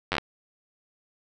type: slowing click train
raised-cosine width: 0.3 ms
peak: -9 dBFS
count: 6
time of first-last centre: 0.12-0.182 s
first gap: 10 ms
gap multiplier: 1.11
effects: none